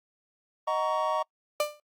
triangle chord, D# minor seventh, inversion none, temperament just, 622.3 / 746.7 / 933.4 / 1120.1 Hz, D#5 / F#5 / A#5 / C#6, 0 / +16 / +2 / +18 cents, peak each -28 / -33 / -29 / -28 dBFS, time 0.67-1.23 s, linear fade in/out 10 ms
35% pulse tone with exponential decay, 595 Hz, D5, 22 cents sharp, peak -19 dBFS, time 1.6-1.8 s, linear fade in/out 2 ms, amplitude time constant 43 ms
effects noise-tail reverb RT60 0.1 s tail -26 dB re dry + Opus 48 kbps

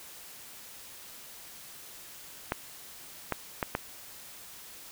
clicks, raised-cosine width 0.5 ms, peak -13 dBFS, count 4, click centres 2.521 / 3.323 / 3.628 / 3.751 s, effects white hiss -48 dBFS RMS until 4.91 s

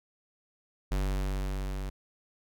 square tone with level ramp, 48 Hz, G1, 36 cents flat, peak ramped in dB -27 to -34 dBFS, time 0.91-1.9 s, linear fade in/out 10 ms, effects none

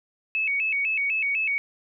sine tone with vibrato, 2415 Hz, D7, 48 cents sharp, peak -22 dBFS, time 0.35-1.58 s, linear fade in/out 0 ms, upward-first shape square, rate 4 Hz, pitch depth 130 cents each way, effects none

